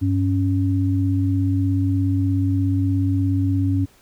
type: tone pair together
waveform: sine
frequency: 98 / 277.2 Hz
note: G2 / C#4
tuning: 0 / 0 cents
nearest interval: octave + tritone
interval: 1800 cents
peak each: -18 / -21 dBFS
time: 0.01-3.86 s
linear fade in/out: 20 ms
effects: pink hiss -54 dBFS RMS until 4.01 s